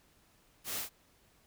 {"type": "noise with echo", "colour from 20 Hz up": "white", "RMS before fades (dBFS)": -39, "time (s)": [0.64, 0.85], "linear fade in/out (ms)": 50, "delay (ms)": 45, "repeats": 1, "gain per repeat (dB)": -2, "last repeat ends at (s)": 0.895, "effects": ["pink hiss -67 dBFS RMS until 1.46 s"]}